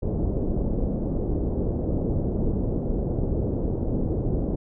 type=low-pass noise; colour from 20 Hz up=pink; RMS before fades=-25 dBFS; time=0.02-4.56 s; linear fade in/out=10 ms; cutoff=510 Hz; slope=24 dB/octave; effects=none